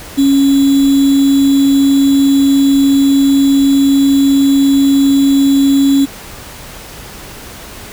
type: tone with sample-and-hold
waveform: sine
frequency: 275.9 Hz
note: C#4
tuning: 8 cents flat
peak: -6 dBFS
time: 0.17-6.06 s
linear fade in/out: 20 ms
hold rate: 3675 Hz
effects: pink hiss -31 dBFS RMS until 7.92 s